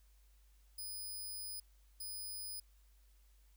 5% pulse tone bursts at uneven times, 5000 Hz, D#8, 8 cents sharp, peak -36 dBFS, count 2, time 0.78-1.6 / 2-2.6 s, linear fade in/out 5 ms, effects added 50 Hz sine -63 dBFS peak until 3.56 s + white hiss -75 dBFS RMS until 3.56 s

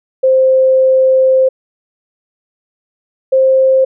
sine tone pair in turn, 523.3 / 527.2 Hz, C5 / C5, 0 / +13 cents, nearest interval unison, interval 13 cents, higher second, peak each -6 dBFS, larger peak neither, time 0.23-1.49 / 3.32-3.85 s, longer first, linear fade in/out 10 ms, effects none

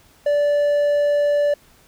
triangle tone, 582 Hz, D5, 16 cents flat, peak -13 dBFS, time 0.26-1.54 s, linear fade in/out 5 ms, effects pink hiss -53 dBFS RMS until 1.87 s

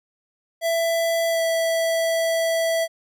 square tone with pitch glide, 665 to 658.5 Hz, E5 to E5, +15 to -2 cents, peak -20 dBFS, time 0.61-2.88 s, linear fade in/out 50 ms, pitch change -17 cents, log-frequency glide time 1.29-1.41 s, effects none

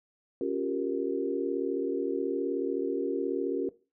sine chord, G half-diminished seventh, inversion second, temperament equal with one note detuned, 277.2 / 353.1 / 392 / 466.2 Hz, Db4 / F4 / G4 / Bb4, 0 / +19 / 0 / 0 cents, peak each -33 dBFS, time 0.41-3.69 s, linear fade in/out 2 ms, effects noise-tail reverb RT60 0.3 s tail -17 dB re dry

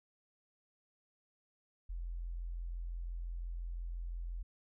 sine tone, 42.9 Hz, F1, 30 cents flat, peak -38 dBFS, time 1.89-4.43 s, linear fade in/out 10 ms, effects none

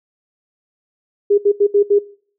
sine tone bursts at uneven times, 407.3 Hz, G#4, 34 cents flat, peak -9 dBFS, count 5, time 1.3-1.38 / 1.45-1.52 / 1.6-1.67 / 1.74-1.83 / 1.9-1.99 s, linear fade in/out 10 ms, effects noise-tail reverb RT60 0.5 s tail -20 dB re dry

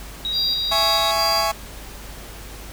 sine tone, 3816 Hz, A#7, 40 cents sharp, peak -22 dBFS, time 0.25-1.11 s, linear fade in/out 0 ms
triangle tone with tremolo, 4755 Hz, D8, 21 cents sharp, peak -19 dBFS, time 0.32-1.5 s, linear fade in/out 50 ms, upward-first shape square, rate 2.3 Hz, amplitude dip 50%
40% pulse chord, C# minor, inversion first, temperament just, 665.2 / 831.5 / 1108.7 Hz, E5 / G#5 / C#6, +16 / +2 / 0 cents, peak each -23 dBFS, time 0.71-1.52 s, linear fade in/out 10 ms
effects added 50 Hz sine -38 dBFS peak until 2.72 s + pink hiss -39 dBFS RMS until 2.72 s

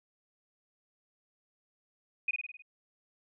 sine tone with echo, 2486 Hz, D#7, 2 cents flat, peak -26 dBFS, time 2.28-2.31 s, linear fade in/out 5 ms, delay 52 ms, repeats 6, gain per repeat -4 dB, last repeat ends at 2.622 s, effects none

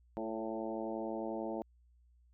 harmonic tone with a mistuned harmonic, 111.3 Hz, A2, 20 cents sharp, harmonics 2 / 3 / 4 / 5 / 6 / 7 / 8, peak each -43 / -41 / -45 / -43 / -44 / -48 / -48 dBFS, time 0.17-1.62 s, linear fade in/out 0 ms, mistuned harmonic 4, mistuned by -25 cents, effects added 60 Hz sine -63 dBFS peak until 2.33 s

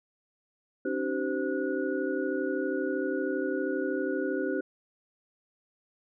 sine tone cluster, 273.5 / 306.1 / 383.1 / 515 / 1460 Hz, C#4 / D#4 / G4 / C5 / F#6, -23 / -28 / -40 / -28 / -24 cents, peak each -33 / -34 / -32 / -34 / -38 dBFS, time 0.85-4.61 s, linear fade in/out 5 ms, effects none

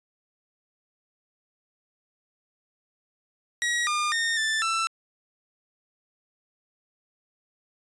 sawtooth tone with pitch steps, 1907 / 1208 / 1834 / 1765 / 1333 Hz, A#6 / D6 / A#6 / A6 / E6, +39 / +48 / -29 / +5 / +19 cents, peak -20 dBFS, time 3.62-4.87 s, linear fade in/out 0 ms, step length 250 ms, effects resampled to 22050 Hz

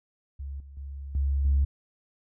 sine tone with level steps, 69.3 Hz, C#2, in tune, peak -33 / -43 / -35 / -22 / -18 dBFS, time 0.39-1.65 s, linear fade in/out 10 ms, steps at 0.6 / 0.77 / 1.15 / 1.45 s, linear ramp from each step 2 ms, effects tanh soft clip ceiling -16 dBFS

